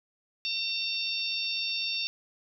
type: harmonic tone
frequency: 908 Hz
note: A#5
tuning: 46 cents flat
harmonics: 3 / 4 / 5 / 6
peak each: -33 / -34 / -35 / -36 dBFS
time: 0.45-2.07 s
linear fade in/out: 0 ms
effects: none